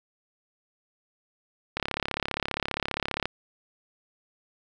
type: click train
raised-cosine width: 0.3 ms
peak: -11 dBFS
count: 53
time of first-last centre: 1.77-3.256 s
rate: 35 Hz
effects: 8-bit